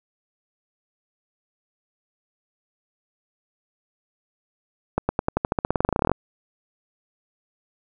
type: accelerating click train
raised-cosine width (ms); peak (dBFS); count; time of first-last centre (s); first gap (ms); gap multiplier
1; -6; 22; 4.98-6.116; 110; 0.92
effects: none